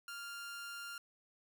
sawtooth tone with amplitude modulation, 1396.9 Hz, F6, in tune, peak -39 dBFS, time 0.08-0.98 s, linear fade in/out 2 ms, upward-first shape sine, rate 263 Hz, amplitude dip 30%, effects none

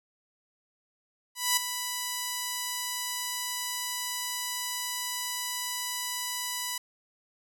5% pulse tone with ADSR envelope, 987.8 Hz, B5, in tune, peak -9 dBFS, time 1.35-6.78 s, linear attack 220 ms, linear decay 6 ms, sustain -10 dB, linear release 6 ms, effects none

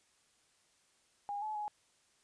sine tone with pitch steps, 814 / 859 / 838 Hz, G#5 / A5 / G#5, -35 / -42 / +15 cents, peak -36 dBFS, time 1.29-1.68 s, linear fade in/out 0 ms, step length 130 ms, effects white hiss -71 dBFS RMS until 2.23 s + resampled to 22050 Hz

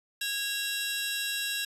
sawtooth tone cluster, 1648 / 2751 / 3853 Hz, G#6 / F7 / B7, -14 / -27 / -44 cents, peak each -31 dBFS, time 0.21-1.65 s, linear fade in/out 5 ms, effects resampled to 32000 Hz

